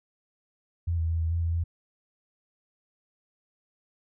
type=tone with pitch steps; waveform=sine; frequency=85 / 81.8 / 82.6 / 81.5 / 84.5 / 83.4 / 84.2 Hz; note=F2 / E2 / E2 / E2 / E2 / E2 / E2; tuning=-46 / -13 / +4 / -19 / +43 / +21 / +37 cents; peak=-24 dBFS; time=0.87-1.64 s; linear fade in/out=10 ms; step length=110 ms; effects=none